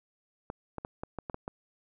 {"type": "clicks", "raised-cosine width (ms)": 1, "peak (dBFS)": -22, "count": 8, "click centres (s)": [0.501, 0.783, 0.849, 1.035, 1.187, 1.298, 1.344, 1.479], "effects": []}